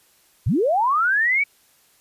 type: linear sweep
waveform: sine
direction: up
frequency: 73.42 to 2305 Hz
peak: -16 dBFS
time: 0.46-1.44 s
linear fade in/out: 10 ms
effects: white hiss -58 dBFS RMS until 2 s + resampled to 32000 Hz